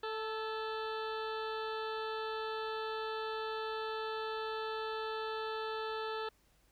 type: harmonic tone with a mistuned harmonic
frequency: 440 Hz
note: A4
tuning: in tune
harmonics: 1 / 2 / 3 / 4 / 6 / 7 / 8 / 9 / 10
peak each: -39 / -43 / -43 / -47 / -52 / -54 / -51 / -54 / -56 dBFS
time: 0.03-6.29 s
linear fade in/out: 5 ms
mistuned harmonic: 4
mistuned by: -32 cents
effects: added 50 Hz sine -70 dBFS peak until 6.71 s + pink hiss -71 dBFS RMS until 6.71 s